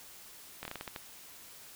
slowing click train, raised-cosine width 0.3 ms, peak -23 dBFS, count 8, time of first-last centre 0.63-0.962 s, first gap 22 ms, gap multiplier 1.25, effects white hiss -52 dBFS RMS until 1.75 s

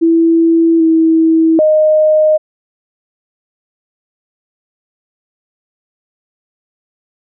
sine tone with pitch steps, 330.5 / 323.7 / 618 Hz, E4 / E4 / D#5, +5 / -31 / -12 cents, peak -6 dBFS, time 0.01-2.38 s, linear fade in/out 20 ms, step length 790 ms, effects none

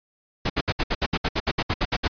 pink noise bursts, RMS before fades -22 dBFS, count 15, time 0.45-2.08 s, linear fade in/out 10 ms, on 48 ms, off 65 ms, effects resampled to 11025 Hz

